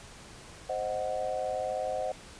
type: chord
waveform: sine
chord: C diminished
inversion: none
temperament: equal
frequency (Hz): 523.3 / 622.3 / 740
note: C5 / Eb5 / Gb5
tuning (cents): 0 / 0 / 0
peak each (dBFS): -34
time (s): 0.69-2.12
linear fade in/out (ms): 5
effects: pink hiss -49 dBFS RMS until 2.39 s + resampled to 22050 Hz